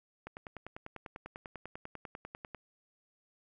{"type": "click train", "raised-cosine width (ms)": 0.5, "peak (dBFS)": -28, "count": 24, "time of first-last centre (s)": [0.27, 2.547], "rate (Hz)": 10.1, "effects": []}